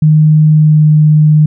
sine tone with pitch glide, 154.1 to 152.68 Hz, D#3 to D#3, -16 to -32 cents, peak -3 dBFS, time 0.02-1.46 s, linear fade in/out 5 ms, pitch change -16 cents, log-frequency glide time 0.52-0.87 s, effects none

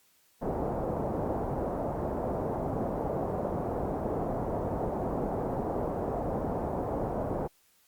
white low-pass noise, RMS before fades -32 dBFS, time 0.41-7.48 s, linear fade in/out 20 ms, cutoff 750 Hz, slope 24 dB/octave, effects white hiss -66 dBFS RMS until 7.87 s + Opus 48 kbps

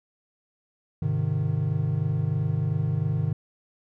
triangle chord, Ab major, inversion none, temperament equal with one note detuned, 103.83 / 130.81 / 153.78 Hz, Ab2 / C3 / Eb3, 0 / 0 / -20 cents, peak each -26 / -26 / -24 dBFS, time 1.02-3.33 s, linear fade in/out 5 ms, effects none

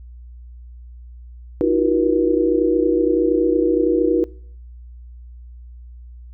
sine tone cluster, 311.7 / 340.4 / 373.2 / 478.3 Hz, D#4 / F4 / F#4 / A#4, +3 / -44 / +15 / +44 cents, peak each -20 dBFS, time 1.61-4.24 s, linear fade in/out 0 ms, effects noise-tail reverb RT60 0.6 s tail -24 dB re dry + added 60 Hz sine -36 dBFS peak until 6.33 s

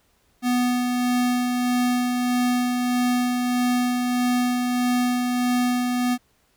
square tone with tremolo, 246.9 Hz, B3, in tune, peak -19 dBFS, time 0.42-6.18 s, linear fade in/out 50 ms, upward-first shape sine, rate 1.6 Hz, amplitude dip 30%, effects pink hiss -64 dBFS RMS until 6.56 s

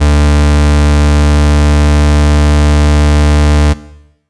40% pulse tone with pitch glide, 73.7 to 74.21 Hz, D2 to D2, +7 to +19 cents, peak -4 dBFS, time 0-3.74 s, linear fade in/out 20 ms, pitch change +12 cents, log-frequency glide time 0.71-3.32 s, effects noise-tail reverb RT60 0.9 s tail -18 dB re dry + resampled to 22050 Hz

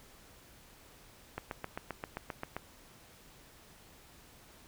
click train, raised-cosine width 0.5 ms, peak -22 dBFS, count 10, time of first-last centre 1.38-2.566 s, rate 7.59 Hz, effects pink hiss -58 dBFS RMS until 4.67 s

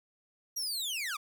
sawtooth linear sweep, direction down, 5790 to 1110 Hz, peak -30 dBFS, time 0.56-1.17 s, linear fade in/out 10 ms, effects none

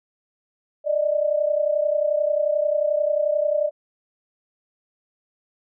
sine tone pair together, 590 / 621.3 Hz, D5 / D#5, +8 / -3 cents, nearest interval minor second, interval 89 cents, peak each -20 / -23 dBFS, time 0.84-3.71 s, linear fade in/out 50 ms, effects none

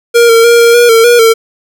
square tone with pitch steps, 470.6 / 457.7 / 470.4 / 467.1 / 478.9 / 453.8 / 479.3 / 452.2 Hz, A#4 / A#4 / A#4 / A#4 / A#4 / A#4 / A#4 / A4, +16 / -32 / +16 / +3 / +47 / -47 / +48 / +47 cents, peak -3 dBFS, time 0.14-1.34 s, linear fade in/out 20 ms, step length 150 ms, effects none

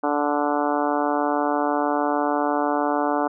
harmonic tone, 146.3 Hz, D3, 6 cents flat, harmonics 2 / 3 / 4 / 5 / 6 / 7 / 8 / 9 / 10, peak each -25 / -29 / -27 / -26 / -27 / -31 / -31 / -34 / -35 dBFS, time 0.03-3.28 s, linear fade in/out 10 ms, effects none

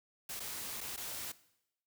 white noise with dropouts, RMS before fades -42 dBFS, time 0.29-1.32 s, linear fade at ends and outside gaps 5 ms, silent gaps 0.396-0.402 / 0.807-0.811 / 0.964-0.974 s, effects noise-tail reverb RT60 0.8 s tail -18 dB re dry

